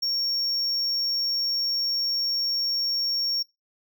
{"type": "tone", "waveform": "triangle", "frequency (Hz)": 5520, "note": "F8", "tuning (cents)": -21, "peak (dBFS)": -22, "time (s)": [0.02, 3.43], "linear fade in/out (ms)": 10, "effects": ["noise-tail reverb RT60 0.2 s tail -22 dB re dry"]}